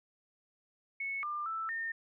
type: tone with pitch steps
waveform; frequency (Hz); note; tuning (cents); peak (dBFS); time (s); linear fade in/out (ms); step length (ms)
sine; 2204 / 1196 / 1322 / 1822; C#7 / D6 / E6 / A#6; -11 / +31 / +5 / -40; -34; 1-1.92; 5; 230
effects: none